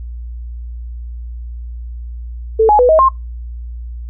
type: tone with pitch steps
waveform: sine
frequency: 443 / 840 / 495.4 / 633 / 1061 Hz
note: A4 / G#5 / B4 / D#5 / C6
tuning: +12 / +19 / +5 / +30 / +24 cents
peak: -6 dBFS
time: 2.59-3.09 s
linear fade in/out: 10 ms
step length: 100 ms
effects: noise-tail reverb RT60 0.2 s tail -23 dB re dry + added 59 Hz sine -24 dBFS peak until 4.09 s